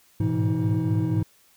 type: tone cluster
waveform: triangle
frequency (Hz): 104.5 / 108.5 / 123.8 / 166.1 / 317.6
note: G#2 / A2 / B2 / E3 / D#4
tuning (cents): +11 / -24 / +5 / +13 / +36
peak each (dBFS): -25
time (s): 0.2-1.23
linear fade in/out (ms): 5
effects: tanh soft clip ceiling -10 dBFS + white hiss -59 dBFS RMS until 1.56 s